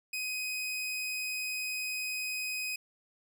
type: tone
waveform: sawtooth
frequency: 2510 Hz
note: D#7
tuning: 15 cents sharp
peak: -30 dBFS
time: 0.13-2.76 s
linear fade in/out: 5 ms
effects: none